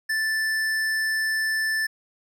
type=tone with tanh clipping; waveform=sine; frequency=1760 Hz; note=A6; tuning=in tune; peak=-24 dBFS; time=0.09-1.87 s; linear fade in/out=10 ms; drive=16 dB; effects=none